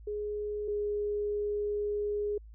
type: tone pair in turn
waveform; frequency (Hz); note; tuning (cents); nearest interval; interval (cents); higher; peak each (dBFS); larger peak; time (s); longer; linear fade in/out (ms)
sine; 417.4 / 414.3; G#4 / G#4; +9 / -4; unison; 13; first; -32 / -29; second; 0.07-0.68 / 0.68-2.38; second; 5
effects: added 54 Hz sine -47 dBFS peak until 2.54 s